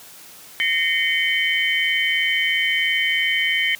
sine tone cluster, 1847 / 2069 / 2232 / 3070 Hz, A#6 / C7 / C#7 / G7, -16 / -20 / +11 / -37 cents, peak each -23 dBFS, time 0.6-3.75 s, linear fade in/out 0 ms, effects white hiss -43 dBFS RMS until 3.79 s + high-pass 80 Hz 12 dB/octave

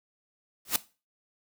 white noise with exponential growth, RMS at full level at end -20 dBFS, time 0.65-0.76 s, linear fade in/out 2 ms, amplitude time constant 23 ms, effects noise-tail reverb RT60 0.3 s tail -17 dB re dry

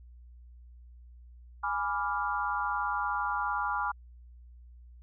sine chord, G# diminished seventh, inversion none, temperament equal, 830.6 / 987.8 / 1174.7 / 1396.9 Hz, G#5 / B5 / D6 / F6, 0 / 0 / 0 / 0 cents, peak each -34 dBFS, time 1.63-3.92 s, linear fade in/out 10 ms, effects added 60 Hz sine -49 dBFS peak until 5.02 s

